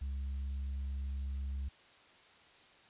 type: tone with tanh clipping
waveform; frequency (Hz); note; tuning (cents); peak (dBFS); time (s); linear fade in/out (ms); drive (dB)
sine; 68; C#2; -33; -36; 0.01-1.69; 10; 2
effects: white hiss -61 dBFS RMS until 2.89 s + resampled to 8000 Hz